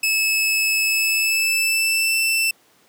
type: tone with pitch glide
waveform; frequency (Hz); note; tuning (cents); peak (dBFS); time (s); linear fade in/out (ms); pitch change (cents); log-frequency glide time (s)
sawtooth; 2600 to 2667; E7 to E7; -24 to +20; -14; 0.03-2.51; 5; +44; 0.85-2.15
effects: pink hiss -56 dBFS RMS until 2.88 s + high-pass 200 Hz 12 dB/octave